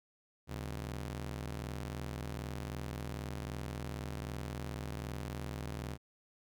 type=ring-modulated tone; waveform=sawtooth; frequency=103.83 Hz; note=G#2; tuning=in tune; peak=-32 dBFS; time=0.47-5.98 s; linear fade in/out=50 ms; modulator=30.6 Hz; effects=none